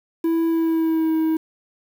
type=tone with pitch glide; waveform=triangle; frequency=329.6 to 319.1 Hz; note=E4 to D#4; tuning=0 to +44 cents; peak=-15 dBFS; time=0.24-1.37 s; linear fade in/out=5 ms; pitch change=-56 cents; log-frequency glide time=0.49-1.15 s; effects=7-bit